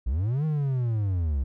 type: linear two-way sweep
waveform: triangle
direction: up then down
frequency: 52 to 158.4 to 63 Hz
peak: -21 dBFS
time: 0.06-1.44 s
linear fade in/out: 10 ms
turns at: 0.45 s
effects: none